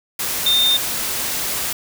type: tone in noise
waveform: sine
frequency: 3633 Hz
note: A#7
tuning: 45 cents flat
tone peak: -13 dBFS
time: 0.46-0.77 s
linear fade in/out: 5 ms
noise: white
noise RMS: -23 dBFS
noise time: 0.19-1.73 s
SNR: +7 dB
effects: none